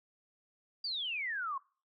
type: exponential sweep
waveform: sine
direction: down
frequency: 4810 to 1046.5 Hz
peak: -34 dBFS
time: 0.84-1.58 s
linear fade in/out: 5 ms
effects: noise-tail reverb RT60 0.4 s tail -23 dB re dry